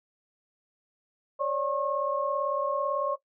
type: tone cluster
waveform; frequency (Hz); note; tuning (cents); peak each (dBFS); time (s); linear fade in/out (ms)
sine; 549 / 587 / 1083; C#5 / D5 / C#6; -17 / -1 / -41; -30; 1.39-3.16; 20
effects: noise-tail reverb RT60 0.1 s tail -17 dB re dry